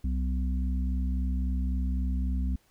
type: harmonic tone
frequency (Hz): 63.7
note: C2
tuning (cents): -46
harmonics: 1 / 3 / 4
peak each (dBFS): -26 / -36 / -38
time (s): 0.04-2.56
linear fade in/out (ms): 5
effects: pink hiss -66 dBFS RMS until 2.7 s

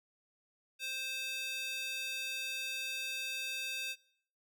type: tone with high-pass filter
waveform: square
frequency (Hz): 523.3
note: C5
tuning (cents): 0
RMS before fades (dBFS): -39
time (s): 0.79-3.96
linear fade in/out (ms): 50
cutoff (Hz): 2800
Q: 2.4
effects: noise-tail reverb RT60 0.6 s tail -22 dB re dry

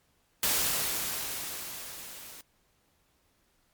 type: noise with level ramp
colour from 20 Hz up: white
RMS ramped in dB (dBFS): -26 to -47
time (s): 0.43-2.41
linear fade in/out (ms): 2
effects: pink hiss -70 dBFS RMS until 3.73 s + MP3 96 kbps

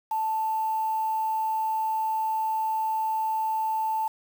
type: tone with quantisation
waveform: sine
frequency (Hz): 880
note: A5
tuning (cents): 0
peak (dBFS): -24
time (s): 0.11-4.08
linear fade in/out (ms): 5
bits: 7
effects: none

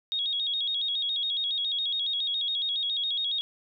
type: tone with vibrato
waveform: sine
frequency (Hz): 3520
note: A7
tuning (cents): 0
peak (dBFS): -26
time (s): 0.12-3.41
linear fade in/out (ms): 0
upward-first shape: square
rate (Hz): 7.2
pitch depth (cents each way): 96
effects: none

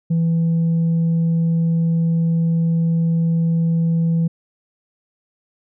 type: tone with tanh clipping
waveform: sine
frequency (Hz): 165.7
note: E3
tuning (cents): +9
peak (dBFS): -15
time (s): 0.1-4.28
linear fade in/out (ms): 10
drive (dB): 1
effects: none

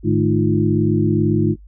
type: tone cluster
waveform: sine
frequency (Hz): 105.1 / 152.3 / 215.4 / 310 / 348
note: G#2 / D#3 / A3 / D#4 / F4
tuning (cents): +21 / -37 / -37 / -6 / -6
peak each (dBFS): -20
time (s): 0.03-1.56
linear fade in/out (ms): 50
effects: noise-tail reverb RT60 0.1 s tail -20 dB re dry + added 50 Hz sine -39 dBFS peak until 1.67 s

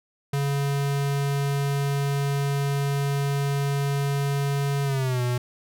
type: tone with pitch glide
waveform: square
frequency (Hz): 140.6 to 123.11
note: C#3 to B2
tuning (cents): +25 to -5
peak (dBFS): -23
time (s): 0.33-5.38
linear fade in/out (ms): 5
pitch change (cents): -230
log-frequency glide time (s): 4.84-5.22
effects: none

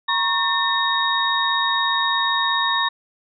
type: tone cluster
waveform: sine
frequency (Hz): 943 / 1100 / 1802 / 3755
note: A#5 / C#6 / A6 / A#7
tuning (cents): +20 / -14 / +41 / +12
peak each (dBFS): -25 / -23 / -23 / -22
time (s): 0.08-2.89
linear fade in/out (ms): 10
effects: none

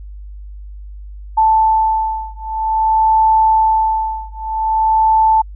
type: beating tone pair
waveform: sine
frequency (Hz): 880 / 880.51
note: A5 / A5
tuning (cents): 0 / +1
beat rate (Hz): 0.51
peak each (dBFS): -14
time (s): 1.37-5.42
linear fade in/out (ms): 10
effects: added 50 Hz sine -29 dBFS peak until 5.55 s

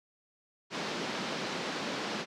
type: band-pass noise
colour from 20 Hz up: pink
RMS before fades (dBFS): -36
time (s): 0.7-2.26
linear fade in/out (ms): 50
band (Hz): 180 to 5400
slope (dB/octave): 24
effects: none

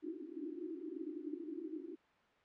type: band-pass noise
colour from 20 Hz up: pink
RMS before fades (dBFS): -45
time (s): 0.02-1.96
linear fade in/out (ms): 20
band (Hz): 290 to 360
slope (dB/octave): 96
effects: white hiss -69 dBFS RMS until 2.44 s + low-pass 2000 Hz 12 dB/octave

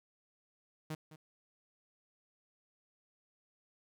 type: tone with echo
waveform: sawtooth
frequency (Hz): 155.8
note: D#3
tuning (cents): +3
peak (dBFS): -34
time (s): 0.9-0.95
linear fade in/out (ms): 5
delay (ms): 210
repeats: 1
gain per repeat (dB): -14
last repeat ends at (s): 1.16
effects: none

